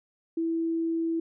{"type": "tone", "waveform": "sine", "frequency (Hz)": 329.4, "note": "E4", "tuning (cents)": -1, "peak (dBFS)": -25, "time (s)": [0.37, 1.2], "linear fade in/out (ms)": 5, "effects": []}